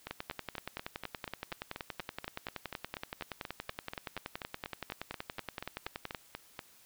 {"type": "two click trains", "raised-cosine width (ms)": 0.3, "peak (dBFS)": [-21, -23], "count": [65, 28], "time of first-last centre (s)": [[0.11, 6.148], [0.07, 6.592]], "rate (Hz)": [10.6, 4.14], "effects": ["white hiss -61 dBFS RMS until 6.85 s"]}